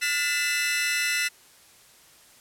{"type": "tone cluster", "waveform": "sawtooth", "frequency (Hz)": [1433, 1773, 2015, 2637], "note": ["F6", "A6", "B6", "E7"], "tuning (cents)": [44, 13, 34, 0], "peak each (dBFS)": [-28, -30, -23, -25], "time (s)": [0.01, 1.29], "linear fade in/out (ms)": 20, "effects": ["white hiss -54 dBFS RMS until 2.4 s", "low-pass 12000 Hz 12 dB/octave"]}